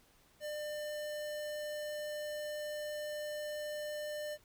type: tone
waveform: square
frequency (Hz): 599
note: D5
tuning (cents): +34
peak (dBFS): -39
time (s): 0.4-4.38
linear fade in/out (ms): 50
effects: pink hiss -67 dBFS RMS until 4.44 s